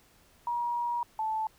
sine tone pair in turn, 954 / 875.5 Hz, A#5 / A5, +40 / -9 cents, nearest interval minor second, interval 149 cents, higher first, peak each -28 dBFS, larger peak neither, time 0.47-1.03 / 1.19-1.47 s, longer first, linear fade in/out 2 ms, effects pink hiss -62 dBFS RMS until 1.58 s

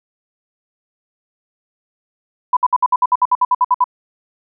sine tone bursts, 995 Hz, B5, 13 cents sharp, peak -9 dBFS, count 14, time 2.53-3.842 s, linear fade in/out 5 ms, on 38 ms, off 60 ms, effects none

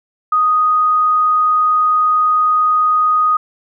sine tone, 1244.5 Hz, D#6, in tune, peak -10 dBFS, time 0.32-3.37 s, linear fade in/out 5 ms, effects none

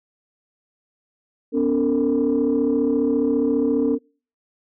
sine tone cluster, 250.6 / 285.3 / 453.8 Hz, B3 / C#4 / A#4, +25 / +50 / -47 cents, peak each -21 / -19 / -20 dBFS, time 1.52-3.99 s, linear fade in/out 50 ms, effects noise-tail reverb RT60 0.4 s tail -25 dB re dry + tanh soft clip ceiling -11 dBFS

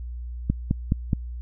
click train, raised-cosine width 5 ms, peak -8 dBFS, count 4, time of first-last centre 0.5-1.132 s, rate 4.75 Hz, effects added 60 Hz sine -31 dBFS peak until 1.41 s

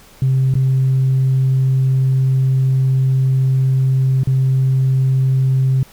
sine tone with dropouts, 132 Hz, C3, 16 cents sharp, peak -10 dBFS, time 0.22-5.83 s, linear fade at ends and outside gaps 2 ms, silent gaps 0.54-0.553 / 4.234-4.272 s, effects tanh soft clip ceiling -8 dBFS + pink hiss -45 dBFS RMS until 5.92 s

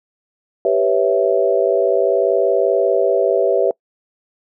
sine chord, C# half-diminished seventh, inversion second, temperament equal, 392 / 493.9 / 554.4 / 659.3 Hz, G4 / B4 / C#5 / E5, 0 / 0 / 0 / 0 cents, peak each -18 dBFS, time 0.65-3.71 s, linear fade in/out 2 ms, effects noise-tail reverb RT60 0.1 s tail -25 dB re dry

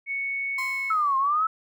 sine tone with pitch glide, 2217 to 2199 Hz, C#7 to C#7, 0 to -14 cents, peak -26 dBFS, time 0.06-0.94 s, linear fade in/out 50 ms, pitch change -14 cents, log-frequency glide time 0.63-0.82 s
35% pulse tone with exponential decay, 1046.5 Hz, C6, in tune, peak -28 dBFS, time 0.58-1.46 s, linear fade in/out 5 ms, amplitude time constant 190 ms
sine linear two-way sweep, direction down then up, 1322 to 1054 to 1322 Hz, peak -20 dBFS, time 0.9-1.47 s, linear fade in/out 5 ms, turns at 1.17 s
effects none

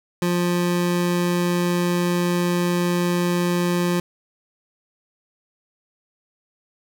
25% pulse tone, 175.7 Hz, F3, 11 cents sharp, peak -15 dBFS, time 0.22-4 s, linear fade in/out 2 ms, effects none

